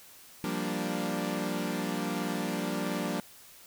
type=chord; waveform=sawtooth; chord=G minor seventh; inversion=third; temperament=equal; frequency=174.61 / 196 / 233.1 / 293.7 Hz; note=F3 / G3 / Bb3 / D4; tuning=0 / 0 / 0 / 0 cents; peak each=-32 dBFS; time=0.44-3.2 s; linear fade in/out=0 ms; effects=white hiss -53 dBFS RMS until 3.66 s